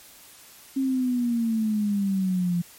sine exponential sweep, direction down, 271.2 to 171.8 Hz, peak -21 dBFS, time 0.76-2.62 s, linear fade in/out 10 ms, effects white hiss -49 dBFS RMS until 2.78 s + MP3 64 kbps

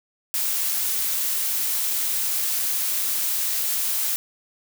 blue noise, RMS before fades -24 dBFS, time 0.34-4.16 s, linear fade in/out 0 ms, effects none

